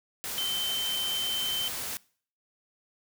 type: tone in noise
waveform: sine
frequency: 3091 Hz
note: G7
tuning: 25 cents flat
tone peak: -28 dBFS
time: 0.38-1.68 s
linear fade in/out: 0 ms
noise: white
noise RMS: -35 dBFS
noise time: 0.24-1.97 s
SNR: +4 dB
effects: noise-tail reverb RT60 0.5 s tail -23 dB re dry